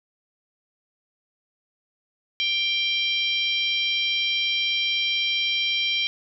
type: harmonic tone with a mistuned harmonic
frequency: 792 Hz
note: G5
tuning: 18 cents sharp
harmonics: 3 / 4 / 5 / 6 / 7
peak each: -26 / -24 / -30 / -37 / -35 dBFS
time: 2.4-6.07 s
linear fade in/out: 0 ms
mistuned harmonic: 3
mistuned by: -17 cents
effects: none